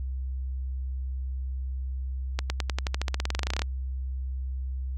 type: accelerating click train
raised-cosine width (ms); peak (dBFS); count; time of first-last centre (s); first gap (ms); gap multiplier
0.2; -11; 22; 2.39-3.619; 110; 0.93
effects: added 65 Hz sine -29 dBFS peak until 4.97 s